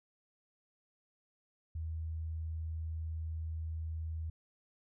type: tone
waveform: sine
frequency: 80.3 Hz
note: E2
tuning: 45 cents flat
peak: -36 dBFS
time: 1.75-4.3 s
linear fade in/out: 5 ms
effects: none